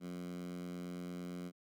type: tone with high-pass filter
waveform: 10% pulse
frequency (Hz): 88.8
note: F2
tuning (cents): +29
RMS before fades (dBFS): -44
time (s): 0-1.52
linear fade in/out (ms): 50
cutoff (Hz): 200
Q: 7
effects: none